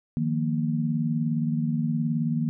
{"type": "chord", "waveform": "sine", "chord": "Eb suspended second", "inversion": "none", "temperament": "equal", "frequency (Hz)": [155.56, 174.61, 233.1], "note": ["Eb3", "F3", "Bb3"], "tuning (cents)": [0, 0, 0], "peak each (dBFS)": [-26, -32, -26], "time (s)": [0.17, 2.49], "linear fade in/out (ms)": 0, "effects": []}